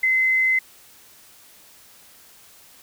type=tone; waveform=sine; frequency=2053 Hz; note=C7; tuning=33 cents flat; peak=-16 dBFS; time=0.03-0.59 s; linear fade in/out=5 ms; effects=white hiss -50 dBFS RMS until 2.82 s